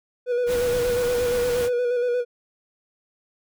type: tone with vibrato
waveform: triangle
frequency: 488 Hz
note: B4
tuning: 21 cents flat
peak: -18 dBFS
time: 0.26-2.25 s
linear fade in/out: 50 ms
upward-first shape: square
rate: 8.5 Hz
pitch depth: 27 cents each way
type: noise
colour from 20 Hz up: pink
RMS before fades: -32 dBFS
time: 0.46-1.7 s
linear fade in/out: 50 ms
effects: none